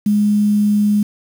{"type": "tone with quantisation", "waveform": "sine", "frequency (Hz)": 207.7, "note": "G#3", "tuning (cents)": 0, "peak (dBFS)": -11, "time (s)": [0.06, 1.03], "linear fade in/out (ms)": 5, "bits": 6, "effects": []}